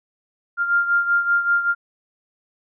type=beating tone pair; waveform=sine; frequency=1396.9 / 1402.1 Hz; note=F6 / F6; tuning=0 / +6 cents; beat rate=5.2 Hz; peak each=-17 / -23 dBFS; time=0.57-1.75 s; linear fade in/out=50 ms; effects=none